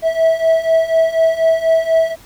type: beating tone pair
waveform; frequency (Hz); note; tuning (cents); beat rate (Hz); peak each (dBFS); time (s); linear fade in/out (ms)
triangle; 649 / 653.1; E5 / E5; -27 / -16; 4.1; -14 / -11; 0.02-2.16; 50
effects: pink hiss -44 dBFS RMS until 2.25 s